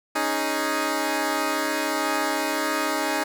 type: chord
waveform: 10% pulse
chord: C# suspended second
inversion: none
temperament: equal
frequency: 277.2 / 311.1 / 415.3 Hz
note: C#4 / D#4 / G#4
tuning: 0 / 0 / 0 cents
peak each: -20 / -17 / -22 dBFS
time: 0.15-3.24 s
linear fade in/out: 10 ms
effects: none

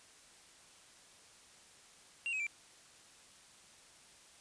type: tone with pitch steps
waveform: triangle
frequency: 2760 / 2546 / 2348 Hz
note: F7 / D#7 / D7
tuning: -21 / +39 / -1 cents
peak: -33 dBFS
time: 2.26-2.467 s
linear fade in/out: 0 ms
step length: 69 ms
effects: white hiss -60 dBFS RMS until 4.4 s + resampled to 22050 Hz

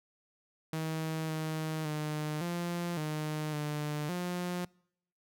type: tone with pitch steps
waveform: sawtooth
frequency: 159.1 / 157.4 / 152.1 / 173.2 / 153.3 / 149.4 / 177.9 Hz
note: D#3 / D#3 / D#3 / F3 / D#3 / D3 / F3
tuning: +39 / +20 / -39 / -14 / -25 / +30 / +32 cents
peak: -29 dBFS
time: 0.73-4.65 s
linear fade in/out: 2 ms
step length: 560 ms
effects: noise-tail reverb RT60 0.7 s tail -26 dB re dry

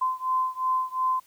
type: beating tone pair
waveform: sine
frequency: 1030 / 1032.8 Hz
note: C6 / C6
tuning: -28 / -23 cents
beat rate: 2.8 Hz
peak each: -26 / -27 dBFS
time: 0.01-1.2 s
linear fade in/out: 10 ms
effects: white hiss -60 dBFS RMS until 1.26 s

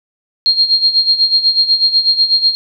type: tone with tremolo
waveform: sine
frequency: 4226 Hz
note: C8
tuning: 16 cents sharp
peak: -6 dBFS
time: 0.46-2.55 s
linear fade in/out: 0 ms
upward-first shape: sine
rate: 8.1 Hz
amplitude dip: 75%
effects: none

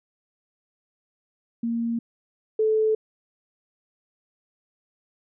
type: tone pair in turn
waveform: sine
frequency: 232.2 / 435.8 Hz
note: A#3 / A4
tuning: -7 / -17 cents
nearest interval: major seventh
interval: 1090 cents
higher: second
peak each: -23 / -18 dBFS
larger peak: second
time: 1.63-1.99 / 2.59-2.95 s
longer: neither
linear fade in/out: 5 ms
effects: none

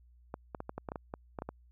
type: clicks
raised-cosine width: 1 ms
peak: -24 dBFS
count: 12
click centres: 0.341 / 0.548 / 0.604 / 0.694 / 0.78 / 0.888 / 0.919 / 0.958 / 1.139 / 1.388 / 1.421 / 1.49 s
effects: added 60 Hz sine -58 dBFS peak until 1.71 s

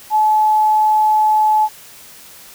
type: tone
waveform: sine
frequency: 859 Hz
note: A5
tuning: 42 cents flat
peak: -10 dBFS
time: 0.1-1.69 s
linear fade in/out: 50 ms
effects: white hiss -40 dBFS RMS until 2.54 s

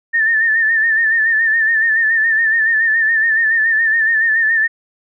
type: tone with vibrato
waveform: sine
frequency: 1792 Hz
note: A6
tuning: 31 cents sharp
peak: -11 dBFS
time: 0.13-4.68 s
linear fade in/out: 20 ms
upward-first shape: sine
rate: 7.1 Hz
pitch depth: 58 cents each way
effects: none

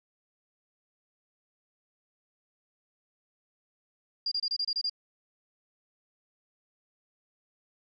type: tone bursts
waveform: sine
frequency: 4806 Hz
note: D8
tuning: 39 cents sharp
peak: -27 dBFS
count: 8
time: 4.26-4.897 s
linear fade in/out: 5 ms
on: 56 ms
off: 27 ms
effects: none

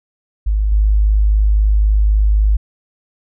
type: tone with level steps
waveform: sine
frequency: 51.91 Hz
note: G#1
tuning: in tune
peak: -12 / -9 dBFS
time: 0.46-2.57 s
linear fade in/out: 10 ms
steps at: 0.72 s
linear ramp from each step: 2 ms
effects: none

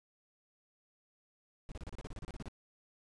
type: noise bursts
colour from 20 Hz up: brown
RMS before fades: -43 dBFS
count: 14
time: 1.69-2.484 s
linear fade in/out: 0 ms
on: 27 ms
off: 32 ms
effects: resampled to 22050 Hz

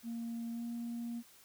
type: tone with pitch glide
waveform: sine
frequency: 232 to 235.2 Hz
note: A#3 to A#3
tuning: -8 to +16 cents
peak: -36 dBFS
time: 0.03-1.23 s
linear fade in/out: 50 ms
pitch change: +24 cents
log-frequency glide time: 0.51-0.63 s
effects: tanh soft clip ceiling -35 dBFS + white hiss -61 dBFS RMS until 1.44 s

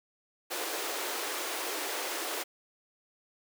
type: high-pass noise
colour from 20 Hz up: pink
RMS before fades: -35 dBFS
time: 0.5-2.44 s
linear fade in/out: 20 ms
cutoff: 320 Hz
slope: 48 dB/octave
effects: none

